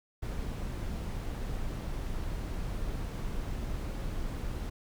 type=noise; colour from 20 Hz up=brown; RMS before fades=-35 dBFS; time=0.22-4.7 s; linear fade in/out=10 ms; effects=none